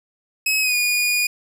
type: tone with pitch glide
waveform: sawtooth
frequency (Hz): 2561 to 2448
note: D#7 to D#7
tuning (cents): +49 to -29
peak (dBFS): -14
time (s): 0.46-1.27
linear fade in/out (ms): 5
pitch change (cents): -78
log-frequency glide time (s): 0.61-0.75
effects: none